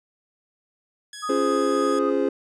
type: tone with vibrato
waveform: 10% pulse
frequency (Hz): 1674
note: G#6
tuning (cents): +13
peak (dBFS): -27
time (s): 1.13-1.99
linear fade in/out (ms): 2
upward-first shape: sine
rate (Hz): 19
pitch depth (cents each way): 9
type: tone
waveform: sine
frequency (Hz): 1244.5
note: D#6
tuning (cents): 0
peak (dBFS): -26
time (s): 1.22-2.11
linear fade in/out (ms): 20
type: chord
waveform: triangle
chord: Db major seventh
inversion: none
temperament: just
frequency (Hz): 277.2 / 346.5 / 415.8 / 519.7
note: Db4 / F4 / Ab4 / C5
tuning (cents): 0 / -14 / +2 / -12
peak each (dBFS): -23 / -25 / -22 / -24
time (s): 1.29-2.29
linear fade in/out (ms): 5
effects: resampled to 22050 Hz